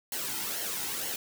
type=noise with flanger; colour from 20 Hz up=white; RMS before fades=-34 dBFS; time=0.12-1.16 s; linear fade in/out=2 ms; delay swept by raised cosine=0.81 to 1.78 ms; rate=2.1 Hz; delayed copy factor=-0.6; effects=none